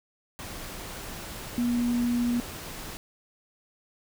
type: tone in noise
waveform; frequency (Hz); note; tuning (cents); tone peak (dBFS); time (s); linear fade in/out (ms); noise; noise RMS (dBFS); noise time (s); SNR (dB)
sine; 240.4; B3; -46; -23; 1.58-2.4; 0; pink; -39; 0.39-2.97; +13
effects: none